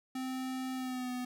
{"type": "tone with pitch glide", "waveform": "square", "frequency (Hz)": [259.3, 249.5], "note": ["C4", "B3"], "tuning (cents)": [-15, 18], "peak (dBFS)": -36, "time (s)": [0.15, 1.25], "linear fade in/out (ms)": 5, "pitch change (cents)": -67, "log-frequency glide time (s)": [0.75, 1.12], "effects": []}